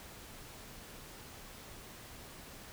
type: silence
effects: pink hiss -51 dBFS RMS until 2.72 s